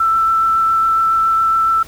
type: tone with vibrato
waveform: sine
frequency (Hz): 1330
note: E6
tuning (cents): +15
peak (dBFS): -11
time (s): 0-1.83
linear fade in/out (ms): 5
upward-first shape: triangle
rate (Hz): 7.2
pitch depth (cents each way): 11
effects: added 60 Hz sine -43 dBFS peak until 1.87 s + pink hiss -40 dBFS RMS until 1.87 s